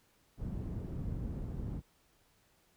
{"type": "low-pass noise", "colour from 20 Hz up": "white", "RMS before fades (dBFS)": -39, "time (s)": [0.37, 1.82], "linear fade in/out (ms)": 50, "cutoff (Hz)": 140, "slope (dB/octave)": 12, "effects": ["pink hiss -70 dBFS RMS until 2.76 s"]}